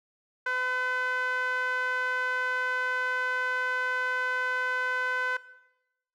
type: tone with band-pass filter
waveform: sawtooth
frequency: 506 Hz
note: B4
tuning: 42 cents sharp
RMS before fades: -29 dBFS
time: 0.46-5.37 s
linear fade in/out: 5 ms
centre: 1500 Hz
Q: 4.1
effects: noise-tail reverb RT60 0.9 s tail -17 dB re dry